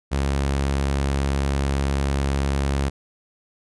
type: tone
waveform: sawtooth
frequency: 69.1 Hz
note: C#2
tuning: 5 cents flat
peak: -16 dBFS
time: 0.11-2.9 s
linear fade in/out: 20 ms
effects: resampled to 24000 Hz